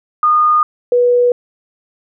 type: tone pair in turn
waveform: sine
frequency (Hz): 1224 / 488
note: D#6 / B4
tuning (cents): -29 / -21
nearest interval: octave + major third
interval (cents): 1592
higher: first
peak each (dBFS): -8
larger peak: neither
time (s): 0.23-0.63 / 0.92-1.32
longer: neither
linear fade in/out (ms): 2
effects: none